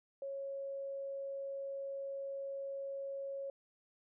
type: tone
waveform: sine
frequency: 550 Hz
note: C#5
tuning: 14 cents flat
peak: -39 dBFS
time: 0.22-3.5 s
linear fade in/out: 2 ms
effects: none